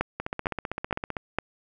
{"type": "two click trains", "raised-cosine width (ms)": 0.5, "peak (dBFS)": [-9, -15], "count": [4, 16], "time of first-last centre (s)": [[0.01, 1.386], [0.2, 1.168]], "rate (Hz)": [2.18, 15.5], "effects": []}